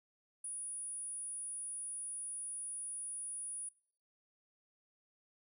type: tone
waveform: sine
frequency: 9740 Hz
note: D#9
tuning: 38 cents flat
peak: -40 dBFS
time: 0.44-3.69 s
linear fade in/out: 5 ms
effects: noise-tail reverb RT60 0.7 s tail -26 dB re dry

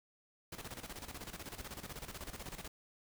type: noise with tremolo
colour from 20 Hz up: pink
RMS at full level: -45 dBFS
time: 0.52-2.68 s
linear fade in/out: 5 ms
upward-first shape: square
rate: 16 Hz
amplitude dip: 70%
effects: none

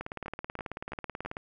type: two click trains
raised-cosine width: 0.5 ms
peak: -21 / -24 dBFS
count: 26 / 4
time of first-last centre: 0.01-1.369 / 0.26-1.25 s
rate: 18.4 / 3.03 Hz
effects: none

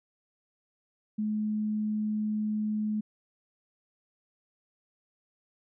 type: tone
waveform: sine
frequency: 213.2 Hz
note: G#3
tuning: 46 cents sharp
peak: -27 dBFS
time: 1.18-3.01 s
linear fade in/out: 10 ms
effects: none

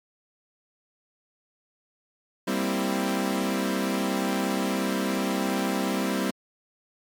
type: chord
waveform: sawtooth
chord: C dominant seventh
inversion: second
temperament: equal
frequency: 196 / 233.1 / 261.6 / 329.6 Hz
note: G3 / Bb3 / C4 / E4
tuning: 0 / 0 / 0 / 0 cents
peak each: -24 / -29 / -25 / -28 dBFS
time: 2.47-6.31 s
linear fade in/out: 10 ms
effects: MP3 96 kbps

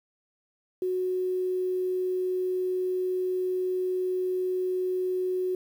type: tone with quantisation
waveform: sine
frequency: 368.2 Hz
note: F#4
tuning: 8 cents flat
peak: -25 dBFS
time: 0.82-5.55 s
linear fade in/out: 2 ms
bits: 9
effects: none

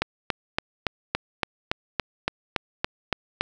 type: click train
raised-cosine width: 0.3 ms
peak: -6 dBFS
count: 13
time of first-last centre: 0.02-3.41 s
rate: 3.54 Hz
effects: none

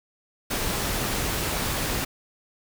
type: noise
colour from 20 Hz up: pink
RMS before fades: -27 dBFS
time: 0.5-2.05 s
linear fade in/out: 10 ms
effects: none

